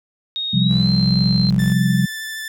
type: tone with pitch glide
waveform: sine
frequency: 3729 to 4138 Hz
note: A#7 to C8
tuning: 0 to -20 cents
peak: -21 dBFS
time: 0.36-1.5 s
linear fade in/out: 0 ms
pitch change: +180 cents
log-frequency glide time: 0.58-0.9 s
type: chord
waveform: sine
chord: C suspended fourth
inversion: none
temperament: just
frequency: 130.81 / 174.42 / 196.22 Hz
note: C3 / F3 / G3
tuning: 0 / -2 / +2 cents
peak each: -18 dBFS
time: 0.53-2.06 s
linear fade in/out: 10 ms
type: linear sweep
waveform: sawtooth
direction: down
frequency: 70 to 49 Hz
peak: -26 dBFS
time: 0.69-1.74 s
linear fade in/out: 20 ms
type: tone with vibrato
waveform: sawtooth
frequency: 1760 Hz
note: A6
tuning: in tune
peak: -23 dBFS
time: 1.59-2.48 s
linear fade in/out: 2 ms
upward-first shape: sine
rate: 13 Hz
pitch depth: 13 cents each way
effects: none